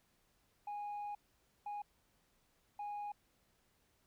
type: tone bursts at uneven times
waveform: sine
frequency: 825 Hz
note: G#5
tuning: 12 cents flat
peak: -38 dBFS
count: 3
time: 0.67-1.15 / 1.66-1.82 / 2.79-3.12 s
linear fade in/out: 5 ms
effects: tanh soft clip ceiling -39 dBFS + pink hiss -75 dBFS RMS until 4.06 s